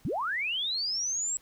sine linear sweep, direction up, 99.7 to 7750 Hz, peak -28 dBFS, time 0.05-1.37 s, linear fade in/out 0 ms, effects pink hiss -61 dBFS RMS until 1.41 s

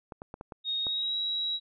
clicks, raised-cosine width 1 ms, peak -26 dBFS, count 6, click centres 0.122 / 0.219 / 0.341 / 0.411 / 0.522 / 0.868 s
sine tone with pitch glide, 3729 to 3867 Hz, A#7 to B7, 0 to -37 cents, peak -28 dBFS, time 0.64-1.6 s, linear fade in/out 50 ms, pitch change +63 cents, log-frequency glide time 0.79-1.15 s
effects none

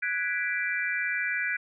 sine chord, G# half-diminished seventh, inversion third, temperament equal, 1480 / 1661.2 / 1975.5 / 2349 Hz, F#6 / G#6 / B6 / D7, 0 / 0 / 0 / 0 cents, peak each -32 dBFS, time 0.02-1.57 s, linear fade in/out 10 ms, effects none

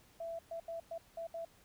sine tone bursts at uneven times, 666 Hz, E5, 18 cents sharp, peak -39 dBFS, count 6, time 0.2-0.39 / 0.51-0.6 / 0.68-0.8 / 0.91-0.98 / 1.17-1.27 / 1.34-1.45 s, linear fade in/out 5 ms, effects pink hiss -65 dBFS RMS until 1.64 s

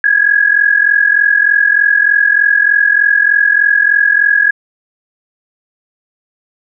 sine tone pair together, 1643 / 1686.3 Hz, G#6 / G#6, -19 / +26 cents, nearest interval unison, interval 45 cents, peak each -10 dBFS, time 0.04-4.51 s, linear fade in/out 2 ms, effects none

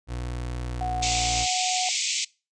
30% pulse tone with pitch glide, 60.8 to 58.76 Hz, B1 to A#1, -26 to +14 cents, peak -27 dBFS, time 0.07-1.47 s, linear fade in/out 50 ms, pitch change -60 cents, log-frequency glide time 0.79-0.88 s
sine tone, 736 Hz, F#5, 9 cents flat, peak -26 dBFS, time 0.81-1.89 s, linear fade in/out 2 ms
white band-pass noise, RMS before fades -27 dBFS, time 1.02-2.25 s, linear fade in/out 10 ms, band 2100 to 7800 Hz, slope 96 dB/octave
effects noise-tail reverb RT60 0.3 s tail -23 dB re dry + resampled to 22050 Hz

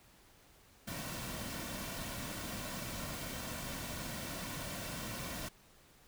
pink noise with comb filter, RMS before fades -42 dBFS, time 0.87-5.49 s, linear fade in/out 10 ms, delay 2.4 ms, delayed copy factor -0.5, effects pink hiss -63 dBFS RMS until 6.07 s

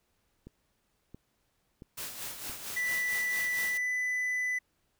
click train, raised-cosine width 3 ms, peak -33 dBFS, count 4, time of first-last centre 0.47-2.497 s, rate 1.48 Hz
white noise with tremolo, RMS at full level -38 dBFS, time 1.97-3.78 s, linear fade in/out 10 ms, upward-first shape sine, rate 4.4 Hz, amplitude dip 55%
triangle tone with pitch glide, 1975.5 to 1997.3 Hz, B6 to B6, 0 to +19 cents, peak -27 dBFS, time 2.76-4.59 s, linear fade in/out 10 ms, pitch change +19 cents, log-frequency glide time 3.66-3.9 s
effects pink hiss -75 dBFS RMS until 4.99 s

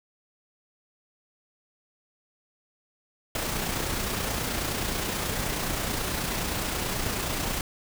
pink noise with amplitude modulation, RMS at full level -28 dBFS, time 3.35-7.61 s, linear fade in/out 2 ms, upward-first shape sine, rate 29.4 Hz, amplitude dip 35%, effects none

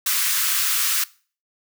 white high-pass noise, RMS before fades -21 dBFS, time 0.06-1.04 s, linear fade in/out 5 ms, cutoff 1100 Hz, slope 48 dB/octave, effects noise-tail reverb RT60 0.4 s tail -21 dB re dry

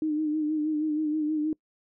sine tone with vibrato, 306.2 Hz, D#4, 28 cents flat, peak -24 dBFS, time 0.02-1.53 s, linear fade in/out 2 ms, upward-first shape sine, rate 6.3 Hz, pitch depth 43 cents each way, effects noise-tail reverb RT60 0.1 s tail -25 dB re dry

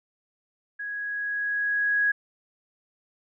sine tone with level ramp, 1661.2 Hz, G#6, in tune, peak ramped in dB -31 to -19 dBFS, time 0.79-2.12 s, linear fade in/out 10 ms, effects none

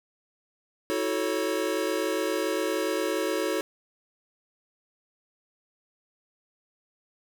square chord, F# minor seventh, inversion third, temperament equal with one note detuned, 322.8 / 370 / 440 / 554.4 Hz, E4 / F#4 / A4 / C#5, -36 / 0 / 0 / 0 cents, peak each -32 dBFS, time 0.9-3.61 s, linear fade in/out 0 ms, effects none

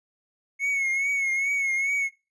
triangle tone with vibrato, 2193 Hz, C#7, 19 cents flat, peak -21 dBFS, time 0.59-2.1 s, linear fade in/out 50 ms, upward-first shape triangle, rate 2.4 Hz, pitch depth 62 cents each way, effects noise-tail reverb RT60 0.3 s tail -23 dB re dry + resampled to 24000 Hz

